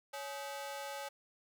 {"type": "ring-modulated tone", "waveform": "sawtooth", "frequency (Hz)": 702, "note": "F5", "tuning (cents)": 9, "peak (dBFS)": -34, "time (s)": [0.13, 1.09], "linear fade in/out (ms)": 10, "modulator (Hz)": 144, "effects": []}